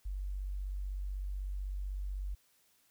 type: tone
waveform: sine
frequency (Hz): 48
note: G1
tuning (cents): -36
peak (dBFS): -35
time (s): 0.05-2.35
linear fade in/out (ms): 10
effects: white hiss -70 dBFS RMS until 2.9 s